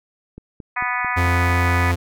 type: click train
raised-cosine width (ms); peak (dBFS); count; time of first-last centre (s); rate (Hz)
3; -23; 6; 0.38-1.491; 4.5
type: harmonic tone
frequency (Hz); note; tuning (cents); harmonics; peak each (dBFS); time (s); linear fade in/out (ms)
246.9; B3; 0; 3 / 4 / 5 / 6 / 7 / 8 / 9 / 10; -30 / -26 / -27 / -32 / -27 / -27 / -30 / -33; 0.76-1.92; 10
type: tone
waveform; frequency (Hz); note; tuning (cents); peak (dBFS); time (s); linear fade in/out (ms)
45% pulse; 87.31; F2; 0; -17; 1.16-1.96; 20
effects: none